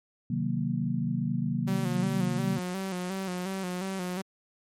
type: chord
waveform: sine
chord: C half-diminished seventh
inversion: none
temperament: equal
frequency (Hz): 130.81 / 155.56 / 185 / 233.1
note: C3 / Eb3 / Gb3 / Bb3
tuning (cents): 0 / 0 / 0 / 0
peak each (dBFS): -32 / -32 / -32 / -31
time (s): 0.3-2.59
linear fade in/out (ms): 5
type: tone with vibrato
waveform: sawtooth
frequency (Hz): 185.9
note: F#3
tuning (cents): +8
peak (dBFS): -27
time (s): 1.67-4.22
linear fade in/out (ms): 10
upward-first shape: square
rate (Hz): 2.8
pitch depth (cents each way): 54
effects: MP3 64 kbps